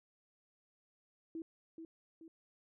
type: tone with echo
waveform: sine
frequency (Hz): 326.4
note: E4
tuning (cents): -17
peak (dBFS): -40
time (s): 1.35-1.42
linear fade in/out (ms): 2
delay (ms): 430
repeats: 2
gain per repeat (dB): -6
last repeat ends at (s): 2.28
effects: none